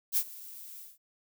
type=noise with ADSR envelope; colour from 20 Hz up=violet; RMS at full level=-25 dBFS; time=0.12-0.98 s; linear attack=52 ms; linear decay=62 ms; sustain=-21 dB; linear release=170 ms; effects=none